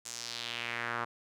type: tone with band-pass filter sweep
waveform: sawtooth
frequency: 118.2 Hz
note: A#2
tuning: 24 cents sharp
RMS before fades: -38 dBFS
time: 0.05-1.05 s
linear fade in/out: 10 ms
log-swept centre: 7400 to 1200 Hz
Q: 2.4
effects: none